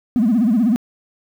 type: tone with vibrato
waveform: triangle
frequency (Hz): 228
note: A#3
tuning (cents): -38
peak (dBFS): -9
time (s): 0.16-0.76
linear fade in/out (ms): 0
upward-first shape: sine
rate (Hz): 16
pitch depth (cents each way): 200
effects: tanh soft clip ceiling -9 dBFS + 8-bit